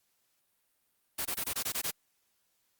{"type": "noise bursts", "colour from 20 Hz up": "white", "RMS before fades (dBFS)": -33, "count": 8, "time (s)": [1.18, 1.911], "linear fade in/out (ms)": 10, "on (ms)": 73, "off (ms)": 21, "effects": ["white hiss -75 dBFS RMS until 2.79 s", "Opus 48 kbps"]}